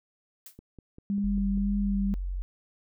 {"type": "noise with exponential decay", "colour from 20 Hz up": "blue", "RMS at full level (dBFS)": -41, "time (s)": [0.46, 0.59], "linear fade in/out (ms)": 2, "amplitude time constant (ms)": 28}
{"type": "click train", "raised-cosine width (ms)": 3, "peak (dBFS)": -33, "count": 6, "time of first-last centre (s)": [0.59, 1.576], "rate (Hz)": 5.07}
{"type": "tone with vibrato", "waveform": "sine", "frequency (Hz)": 199.6, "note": "G3", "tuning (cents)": 32, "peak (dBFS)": -25, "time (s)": [1.1, 2.14], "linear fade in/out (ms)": 0, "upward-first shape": "sine", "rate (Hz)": 1.9, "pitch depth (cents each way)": 19}
{"type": "tone", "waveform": "sine", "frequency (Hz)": 45.68, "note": "F#1", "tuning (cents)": -21, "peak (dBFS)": -29, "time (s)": [1.24, 2.42], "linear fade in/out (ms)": 0}
{"effects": []}